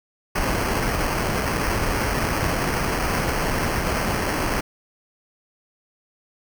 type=noise with sample-and-hold; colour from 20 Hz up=pink; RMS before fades=-23 dBFS; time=0.35-4.61 s; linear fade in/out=10 ms; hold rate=3675 Hz; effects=none